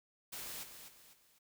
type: noise with echo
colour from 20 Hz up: white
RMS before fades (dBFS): -45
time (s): 0.32-0.64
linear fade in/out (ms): 10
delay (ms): 250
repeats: 3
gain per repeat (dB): -8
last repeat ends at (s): 1.39
effects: none